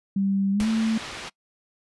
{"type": "tone with pitch glide", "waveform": "sine", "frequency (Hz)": [196, 222.6], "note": ["G3", "A3"], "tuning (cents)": [0, 20], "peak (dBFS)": -20, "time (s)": [0.16, 0.98], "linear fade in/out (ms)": 5, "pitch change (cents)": 220, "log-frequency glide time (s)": [0.52, 0.68]}
{"type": "noise with exponential decay", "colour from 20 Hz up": "pink", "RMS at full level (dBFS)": -29, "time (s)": [0.6, 0.76], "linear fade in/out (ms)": 1, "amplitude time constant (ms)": 34}
{"type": "low-pass noise", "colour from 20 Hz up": "white", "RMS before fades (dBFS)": -37, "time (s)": [0.61, 1.3], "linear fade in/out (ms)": 20, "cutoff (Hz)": 3600, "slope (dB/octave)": 12}
{"effects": ["noise-tail reverb RT60 0.1 s tail -24 dB re dry", "resampled to 24000 Hz"]}